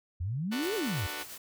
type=exponential two-way sweep; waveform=sine; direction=up then down; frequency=80.2 to 463.7 to 80.2 Hz; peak=-30 dBFS; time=0.2-1.07 s; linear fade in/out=10 ms; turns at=0.75 s
type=chord; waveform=5% pulse; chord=B minor seventh; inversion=first; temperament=just; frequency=296.3 / 370.4 / 444.5 / 493.9 Hz; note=D4 / F#4 / A4 / B4; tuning=+15 / +2 / +18 / 0 cents; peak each=-30 / -30 / -34 / -33 dBFS; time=0.51-1.24 s; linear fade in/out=20 ms
type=noise with tremolo; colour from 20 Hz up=white; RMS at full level=-43 dBFS; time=0.62-1.38 s; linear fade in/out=5 ms; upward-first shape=sine; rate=8.8 Hz; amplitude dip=40%
effects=none